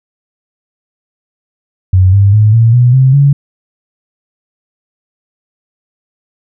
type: tone with pitch steps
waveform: sine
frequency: 93 / 99.67 / 106.83 / 114.5 / 122.71 / 131.52 / 140.96 Hz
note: F#2 / G2 / G#2 / A#2 / B2 / C3 / C#3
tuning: +9 / +29 / +49 / -31 / -11 / +9 / +29 cents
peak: -3 dBFS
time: 1.93-3.33 s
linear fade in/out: 5 ms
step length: 200 ms
effects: none